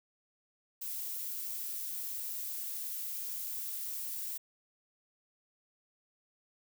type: noise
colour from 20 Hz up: violet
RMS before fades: -39 dBFS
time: 0.81-4.38 s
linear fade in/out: 10 ms
effects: none